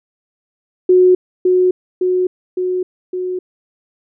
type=tone with echo; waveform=sine; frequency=365.9 Hz; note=F#4; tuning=19 cents flat; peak=-6 dBFS; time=0.89-1.15 s; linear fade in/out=5 ms; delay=560 ms; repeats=4; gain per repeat=-3 dB; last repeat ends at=3.39 s; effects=none